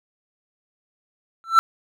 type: tone with exponential growth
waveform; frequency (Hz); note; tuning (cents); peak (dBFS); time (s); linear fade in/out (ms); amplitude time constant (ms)
triangle; 1338; E6; +25; -4; 1.44-1.59; 0; 32
effects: none